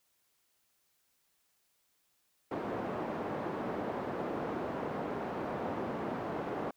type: band-pass noise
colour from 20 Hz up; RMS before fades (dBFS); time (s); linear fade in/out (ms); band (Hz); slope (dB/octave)
pink; -37; 2.51-6.71; 5; 230 to 920; 12
effects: white hiss -75 dBFS RMS until 6.76 s